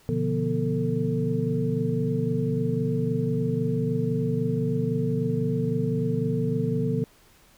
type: tone cluster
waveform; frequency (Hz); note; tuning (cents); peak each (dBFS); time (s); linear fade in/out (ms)
sine; 121.9 / 145.7 / 171.8 / 242.8 / 446.3; B2 / D3 / F3 / B3 / A4; -22 / -13 / -28 / -29 / +25; -29; 0.09-7.04; 0
effects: pink hiss -57 dBFS RMS until 7.57 s